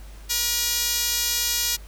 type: tone with band-pass filter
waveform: 5% pulse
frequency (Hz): 478.3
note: A#4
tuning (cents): +44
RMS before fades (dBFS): -24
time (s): 0.29-1.77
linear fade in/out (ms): 20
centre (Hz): 9800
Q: 1.2
effects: added 50 Hz sine -39 dBFS peak until 1.87 s + pink hiss -50 dBFS RMS until 1.87 s

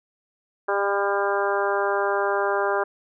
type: harmonic tone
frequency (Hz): 200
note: G3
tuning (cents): +35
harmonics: 2 / 3 / 4 / 5 / 6 / 7 / 8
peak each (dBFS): -25 / -27 / -28 / -29 / -30 / -30 / -31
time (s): 0.68-2.84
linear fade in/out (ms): 10
effects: none

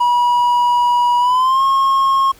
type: tone with pitch glide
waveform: triangle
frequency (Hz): 969 to 1081.4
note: B5 to C#6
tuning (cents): -33 to -43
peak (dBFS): -9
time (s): 0-2.32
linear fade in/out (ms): 10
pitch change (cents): +190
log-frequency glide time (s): 1.19-1.63
effects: pink hiss -46 dBFS RMS until 2.39 s

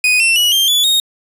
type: tone with pitch steps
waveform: 40% pulse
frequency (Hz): 2489 / 2699 / 2926 / 3172 / 3440 / 3729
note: D#7 / E7 / F#7 / G7 / A7 / A#7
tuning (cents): 0 / +40 / -20 / +20 / -40 / 0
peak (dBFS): -9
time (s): 0.04-1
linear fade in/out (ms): 2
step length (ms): 160
effects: resampled to 32000 Hz + 7-bit

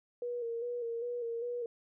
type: tone with vibrato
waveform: sine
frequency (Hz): 473.7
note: A#4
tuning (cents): +28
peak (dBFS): -34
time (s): 0.22-1.66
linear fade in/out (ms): 2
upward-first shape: square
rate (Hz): 2.5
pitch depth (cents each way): 37
effects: none

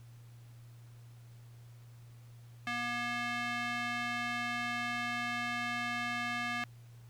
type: tone with band-pass filter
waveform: square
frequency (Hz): 239.8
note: A#3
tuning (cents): +49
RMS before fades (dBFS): -36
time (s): 2.67-6.64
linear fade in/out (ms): 0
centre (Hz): 2000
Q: 1.5
effects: added 118 Hz sine -51 dBFS peak until 7.09 s + pink hiss -66 dBFS RMS until 7.09 s

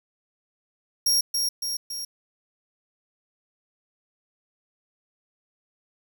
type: tone with echo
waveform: sawtooth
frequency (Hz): 5588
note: F8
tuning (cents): 0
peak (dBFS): -16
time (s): 1.06-1.21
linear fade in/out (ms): 5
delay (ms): 280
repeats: 3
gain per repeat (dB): -4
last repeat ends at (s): 2.05
effects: 9-bit

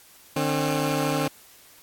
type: tone pair together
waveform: 15% pulse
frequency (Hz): 150.35 / 267.9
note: D3 / C4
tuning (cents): +41 / +41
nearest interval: minor seventh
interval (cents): 1000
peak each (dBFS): -19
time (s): 0.36-1.28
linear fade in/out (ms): 5
effects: white hiss -52 dBFS RMS until 1.82 s + AAC 64 kbps

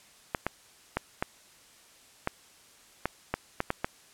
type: clicks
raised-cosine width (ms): 0.5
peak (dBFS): -12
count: 10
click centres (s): 0.348 / 0.466 / 0.97 / 1.225 / 2.274 / 3.056 / 3.34 / 3.604 / 3.704 / 3.845
effects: white hiss -57 dBFS RMS until 4.13 s + low-pass 10000 Hz 12 dB/octave

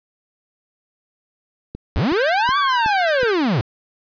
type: click train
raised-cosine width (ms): 3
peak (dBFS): -17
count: 5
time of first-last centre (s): 1.75-3.231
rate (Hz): 2.7
type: linear two-way sweep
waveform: 45% pulse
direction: up then down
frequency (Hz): 47 to 1172 to 93.8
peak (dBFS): -16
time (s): 1.96-3.61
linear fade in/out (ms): 0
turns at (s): 2.58
type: tone with vibrato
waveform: sine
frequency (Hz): 1568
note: G6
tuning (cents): 0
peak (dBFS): -22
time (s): 2.14-3.35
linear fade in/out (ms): 50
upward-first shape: sine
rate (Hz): 17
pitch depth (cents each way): 43
effects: resampled to 11025 Hz + 8-bit

